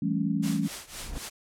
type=chord; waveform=sine; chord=A dominant seventh; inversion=second; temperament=equal with one note detuned; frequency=164.81 / 196 / 216.7 / 277.2 Hz; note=E3 / G3 / A3 / C#4; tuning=0 / 0 / -26 / 0 cents; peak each=-30 dBFS; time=0.02-0.68 s; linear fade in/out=5 ms
type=noise with tremolo; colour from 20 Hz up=white; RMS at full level=-35 dBFS; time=0.42-1.3 s; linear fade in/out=20 ms; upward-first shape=triangle; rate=3.9 Hz; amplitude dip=90%
type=noise with exponential growth; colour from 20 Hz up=brown; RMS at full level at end=-31 dBFS; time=0.73-1.18 s; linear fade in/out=0 ms; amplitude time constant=96 ms
effects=low-pass 10000 Hz 12 dB/octave